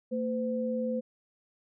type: tone pair together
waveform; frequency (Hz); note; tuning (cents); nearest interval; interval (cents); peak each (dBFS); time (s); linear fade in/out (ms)
sine; 227.2 / 510; A#3 / C5; -44 / -44; octave + major second; 1400; -31 / -31; 0.11-1.01; 20
effects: none

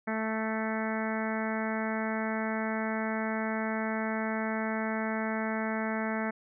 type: harmonic tone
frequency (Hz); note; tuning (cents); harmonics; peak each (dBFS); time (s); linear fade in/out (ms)
220; A3; 0; 1 / 2 / 3 / 4 / 5 / 6 / 7 / 8 / 9 / 10; -32 / -39 / -37 / -39 / -45 / -41 / -41 / -41 / -42 / -44; 0.07-6.31; 10
effects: none

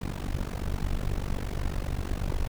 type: noise with amplitude modulation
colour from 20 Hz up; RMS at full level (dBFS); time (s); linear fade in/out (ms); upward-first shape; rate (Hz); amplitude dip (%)
brown; -26; 0.01-2.48; 10; sine; 48.1; 95
effects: none

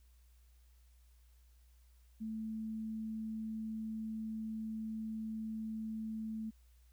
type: tone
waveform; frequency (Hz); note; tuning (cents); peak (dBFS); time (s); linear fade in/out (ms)
sine; 220; A3; 0; -38; 2.2-6.51; 20
effects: added 60 Hz sine -61 dBFS peak until 6.92 s + white hiss -75 dBFS RMS until 6.92 s

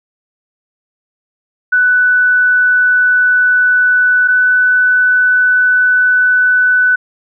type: tone pair in turn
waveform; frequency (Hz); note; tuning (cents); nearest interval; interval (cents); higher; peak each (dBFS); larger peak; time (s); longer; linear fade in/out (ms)
sine; 1490 / 1495.9; F#6 / F#6; +12 / +19; unison; 7; second; -7; neither; 1.72-4.28 / 4.28-6.96; second; 10
effects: none

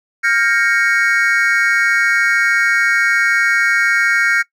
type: chord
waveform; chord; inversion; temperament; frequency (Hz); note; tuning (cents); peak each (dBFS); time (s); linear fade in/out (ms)
triangle; G half-diminished seventh; third; equal with one note detuned; 1396.9 / 1598.2 / 1864.7 / 2217; F6 / G6 / Bb6 / Db7; 0 / +33 / 0 / 0; -16; 0.23-4.43; 20
effects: noise-tail reverb RT60 0.1 s tail -20 dB re dry

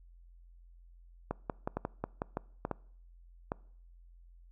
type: clicks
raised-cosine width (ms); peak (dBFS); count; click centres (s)
1; -19; 11; 1.31 / 1.498 / 1.675 / 1.77 / 1.851 / 2.04 / 2.219 / 2.371 / 2.651 / 2.713 / 3.519
effects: noise-tail reverb RT60 0.6 s tail -24 dB re dry + added 43 Hz sine -54 dBFS peak until 4.51 s

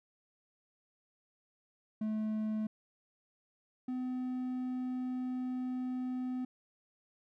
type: tone pair in turn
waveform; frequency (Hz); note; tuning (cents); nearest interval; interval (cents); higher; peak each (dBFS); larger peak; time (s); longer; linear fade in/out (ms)
triangle; 216.2 / 253.5; A3 / B3; -30 / +45; minor third; 275; second; -30 / -32; first; 2.01-2.67 / 3.88-6.45; second; 5
effects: none

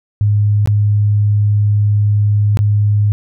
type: tone with dropouts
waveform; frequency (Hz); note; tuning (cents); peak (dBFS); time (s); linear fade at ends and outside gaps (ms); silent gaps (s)
sine; 103.83; G#2; 0; -9; 0.21-3.12; 0; 0.659-0.674 / 2.572-2.59
effects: none

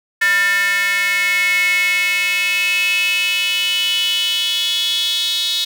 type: tone with high-pass filter sweep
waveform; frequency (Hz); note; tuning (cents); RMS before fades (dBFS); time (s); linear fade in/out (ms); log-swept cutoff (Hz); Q
square; 198.5; G3; +22; -17; 0.21-5.65; 10; 1800 to 3700; 7.6
effects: none

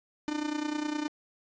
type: tone with amplitude modulation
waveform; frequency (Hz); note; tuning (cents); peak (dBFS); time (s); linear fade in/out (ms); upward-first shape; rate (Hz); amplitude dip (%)
45% pulse; 300.3; D4; +39; -27; 0.28-1.08; 0; sine; 29.8; 75
effects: resampled to 16000 Hz + 9-bit

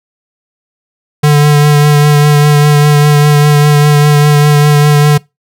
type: tone with vibrato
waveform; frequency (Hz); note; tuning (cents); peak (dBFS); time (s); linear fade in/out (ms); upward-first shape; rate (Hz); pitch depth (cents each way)
square; 147.5; D3; +8; -4; 1.23-5.18; 10; triangle; 5; 23
effects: noise-tail reverb RT60 0.2 s tail -23 dB re dry

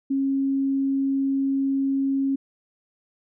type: tone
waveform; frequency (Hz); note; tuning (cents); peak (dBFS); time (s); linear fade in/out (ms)
sine; 272.2; C#4; -31; -20; 0.1-2.36; 10
effects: none

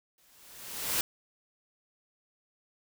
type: noise with exponential growth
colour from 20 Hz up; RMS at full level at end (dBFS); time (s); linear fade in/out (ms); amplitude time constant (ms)
white; -27; 0.18-1.01; 1; 180
effects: none

